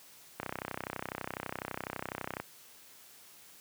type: click train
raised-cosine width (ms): 0.5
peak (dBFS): -20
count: 65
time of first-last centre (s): 0.4-2.4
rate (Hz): 32
effects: white hiss -56 dBFS RMS until 3.6 s + high-pass 80 Hz 12 dB/octave